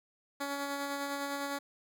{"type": "tone with tremolo", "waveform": "10% pulse", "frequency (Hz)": 281.5, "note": "C#4", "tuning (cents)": 27, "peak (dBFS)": -25, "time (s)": [0.4, 1.59], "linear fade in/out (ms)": 10, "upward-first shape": "sine", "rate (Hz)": 9.9, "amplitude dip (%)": 30, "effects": []}